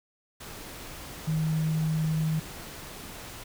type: tone in noise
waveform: sine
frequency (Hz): 157.8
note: D#3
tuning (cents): +25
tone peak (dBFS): -24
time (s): 1.27-2.4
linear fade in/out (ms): 10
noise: pink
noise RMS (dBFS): -42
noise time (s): 0.4-3.44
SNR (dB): +15
effects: none

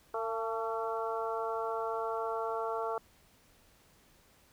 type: harmonic tone with a mistuned harmonic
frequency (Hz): 225.9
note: A3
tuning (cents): +46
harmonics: 2 / 3 / 4 / 5 / 6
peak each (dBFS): -36 / -38 / -39 / -40 / -41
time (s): 0.14-2.98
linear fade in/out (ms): 2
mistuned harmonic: 4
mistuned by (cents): -36
effects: pink hiss -64 dBFS RMS until 4.52 s

